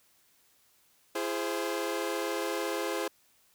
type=chord; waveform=sawtooth; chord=E augmented; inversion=none; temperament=equal with one note detuned; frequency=337.5 / 415.3 / 523.3 Hz; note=E4 / G#4 / B#4; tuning=+41 / 0 / 0 cents; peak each=-31 dBFS; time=1.15-3.08 s; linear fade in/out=5 ms; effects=white hiss -66 dBFS RMS until 3.54 s